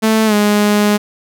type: tone with pitch glide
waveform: sawtooth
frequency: 220 to 207.7 Hz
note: A3 to G#3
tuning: 0 to 0 cents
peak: -6 dBFS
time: 0.02-0.98 s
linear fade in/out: 20 ms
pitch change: -100 cents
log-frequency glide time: 0.26-0.34 s
effects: none